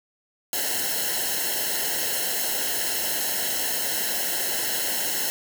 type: noise with comb filter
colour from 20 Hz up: white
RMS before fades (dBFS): -26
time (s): 0.53-5.3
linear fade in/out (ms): 0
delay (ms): 0.84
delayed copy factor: -1
effects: none